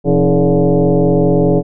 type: tone with frequency modulation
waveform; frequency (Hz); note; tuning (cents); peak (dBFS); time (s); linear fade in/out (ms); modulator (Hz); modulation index
sine; 125.6; B2; +30; -8; 0.04-1.63; 50; 148; 3.1
effects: none